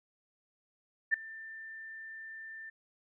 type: tone with ADSR envelope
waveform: sine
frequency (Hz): 1785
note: A6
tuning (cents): +24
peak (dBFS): -21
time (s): 1.11-2.7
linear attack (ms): 29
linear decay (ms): 4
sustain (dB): -22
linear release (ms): 8
effects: none